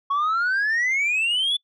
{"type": "exponential sweep", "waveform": "sine", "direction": "up", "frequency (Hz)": [1099, 3500], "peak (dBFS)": -17, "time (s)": [0.1, 1.57], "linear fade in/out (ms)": 10, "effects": ["noise-tail reverb RT60 0.1 s tail -25 dB re dry", "tanh soft clip ceiling -18 dBFS"]}